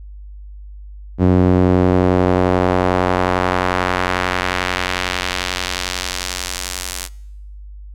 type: tone with band-pass filter sweep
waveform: sawtooth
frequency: 91.2 Hz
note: F#2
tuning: 24 cents flat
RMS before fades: -17 dBFS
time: 1.18-7.09 s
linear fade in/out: 50 ms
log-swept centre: 250 to 9300 Hz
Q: 0.84
effects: noise-tail reverb RT60 0.9 s tail -25 dB re dry + added 50 Hz sine -32 dBFS peak until 7.94 s